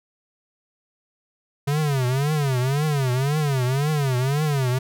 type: tone with vibrato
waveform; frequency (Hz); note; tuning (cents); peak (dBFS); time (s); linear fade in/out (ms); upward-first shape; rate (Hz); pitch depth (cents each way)
square; 138.59; C#3; 0; -20; 1.67-4.79; 10; triangle; 1.9; 220
effects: none